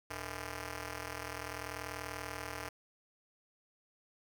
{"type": "ring-modulated tone", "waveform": "5% pulse", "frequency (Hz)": 185.5, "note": "F#3", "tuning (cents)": 5, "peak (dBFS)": -26, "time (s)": [0.1, 2.69], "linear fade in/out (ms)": 5, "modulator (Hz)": 258, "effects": []}